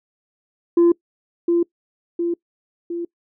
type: tone with echo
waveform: sine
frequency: 342.6 Hz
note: F4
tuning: 33 cents flat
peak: -8 dBFS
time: 0.77-0.92 s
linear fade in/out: 5 ms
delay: 710 ms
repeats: 3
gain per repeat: -5 dB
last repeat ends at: 3.05 s
effects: noise-tail reverb RT60 0.1 s tail -24 dB re dry + tanh soft clip ceiling -9 dBFS